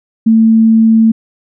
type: tone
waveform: sine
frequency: 223.6 Hz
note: A3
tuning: 28 cents sharp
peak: -4 dBFS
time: 0.26-1.12 s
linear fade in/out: 10 ms
effects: none